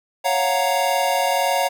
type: chord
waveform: square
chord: Gb major seventh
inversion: second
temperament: equal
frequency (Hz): 554.4 / 698.5 / 740 / 932.3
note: Db5 / F5 / Gb5 / Bb5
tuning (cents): 0 / 0 / 0 / 0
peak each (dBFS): -24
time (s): 0.24-1.69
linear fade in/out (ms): 20
effects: none